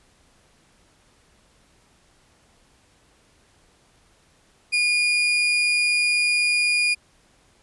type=tone; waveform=35% pulse; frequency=2436 Hz; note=D#7; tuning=37 cents flat; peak=-16 dBFS; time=4.72-6.95 s; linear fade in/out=20 ms; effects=pink hiss -59 dBFS RMS until 7.62 s + resampled to 24000 Hz